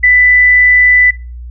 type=tone; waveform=sine; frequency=1989 Hz; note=B6; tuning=12 cents sharp; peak=-4 dBFS; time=0.03-1.11 s; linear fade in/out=10 ms; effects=noise-tail reverb RT60 0.3 s tail -21 dB re dry + added 60 Hz sine -24 dBFS peak until 1.5 s